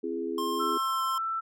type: chord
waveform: sine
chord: C augmented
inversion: none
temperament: equal with one note detuned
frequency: 261.6 / 336.9 / 415.3 Hz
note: C4 / E4 / G#4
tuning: 0 / +38 / 0 cents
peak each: -36 / -33 / -33 dBFS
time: 0.03-0.78 s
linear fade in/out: 10 ms
type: tone with pitch glide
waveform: square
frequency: 1062 to 1051 Hz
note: C6 to C6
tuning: +25 to +7 cents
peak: -31 dBFS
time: 0.38-1.18 s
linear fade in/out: 2 ms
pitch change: -18 cents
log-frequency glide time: 0.83-1 s
type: tone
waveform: sine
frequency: 1331 Hz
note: E6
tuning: 16 cents sharp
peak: -28 dBFS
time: 0.59-1.41 s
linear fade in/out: 20 ms
effects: none